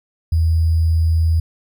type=tone with sample-and-hold; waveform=sine; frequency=81.5 Hz; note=E2; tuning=19 cents flat; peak=-12 dBFS; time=0.32-1.4 s; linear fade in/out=5 ms; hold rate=4900 Hz; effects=none